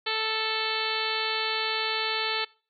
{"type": "harmonic tone", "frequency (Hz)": 439.9, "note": "A4", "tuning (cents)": 0, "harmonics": [1, 2, 3, 4, 5, 6, 7, 8, 9, 10], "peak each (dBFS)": [-35, -35, -35, -35, -35, -35, -35, -35, -35, -35], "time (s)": [0.06, 2.45], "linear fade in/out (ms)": 10, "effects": ["noise-tail reverb RT60 0.4 s tail -24 dB re dry"]}